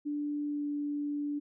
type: tone with pitch glide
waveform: sine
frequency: 293.2 to 291.2 Hz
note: D4 to D4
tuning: -3 to -15 cents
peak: -31 dBFS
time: 0.05-1.4 s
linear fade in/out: 20 ms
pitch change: -12 cents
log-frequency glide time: 0.46-0.66 s
effects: none